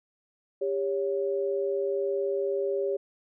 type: tone pair together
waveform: sine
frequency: 398.7 / 557.2 Hz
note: G4 / C#5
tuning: +29 / +9 cents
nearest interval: tritone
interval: 580 cents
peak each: -27 / -30 dBFS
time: 0.61-2.97 s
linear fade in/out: 10 ms
effects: none